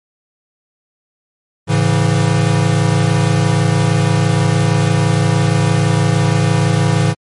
square chord, A major, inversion none, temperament equal with one note detuned, 107.43 / 138.59 / 164.81 Hz, A2 / C#3 / E3, -41 / 0 / 0 cents, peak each -16 dBFS, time 1.67-7.15 s, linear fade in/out 50 ms, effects MP3 48 kbps

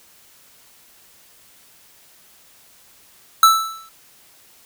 square tone with exponential decay, 1318.5 Hz, E6, in tune, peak -6 dBFS, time 3.43-3.89 s, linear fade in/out 2 ms, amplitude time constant 100 ms, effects white hiss -51 dBFS RMS until 4.65 s

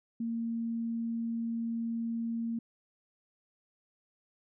sine tone, 230.2 Hz, A#3, 22 cents flat, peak -31 dBFS, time 0.2-2.59 s, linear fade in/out 5 ms, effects none

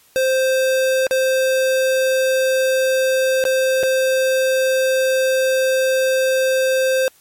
square tone with dropouts, 523.3 Hz, C5, in tune, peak -15 dBFS, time 0.16-7.08 s, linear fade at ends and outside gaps 0 ms, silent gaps 1.068-1.11 / 3.44-3.452 / 3.83-3.834 s, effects white hiss -53 dBFS RMS until 7.2 s + MP3 64 kbps

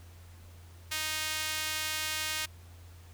sawtooth tone with high-pass filter, 311.1 Hz, D#4, in tune, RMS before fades -34 dBFS, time 0.91-2.46 s, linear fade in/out 10 ms, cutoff 2200 Hz, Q 0.82, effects added 86 Hz sine -49 dBFS peak until 3.13 s + pink hiss -59 dBFS RMS until 3.13 s

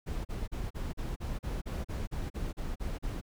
brown noise bursts, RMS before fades -35 dBFS, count 14, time 0.06-3.214 s, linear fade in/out 20 ms, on 190 ms, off 38 ms, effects none

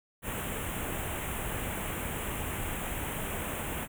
pink band-stop noise, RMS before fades -35 dBFS, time 0.22-3.88 s, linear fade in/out 50 ms, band 3200 to 7400 Hz, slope 48 dB/octave, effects none

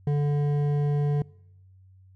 sine tone with hard clipping, 145.5 Hz, D3, 16 cents flat, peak -23 dBFS, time 0.07-1.22 s, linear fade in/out 2 ms, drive 9 dB, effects noise-tail reverb RT60 0.9 s tail -25 dB re dry + added 94 Hz sine -51 dBFS peak until 2.15 s

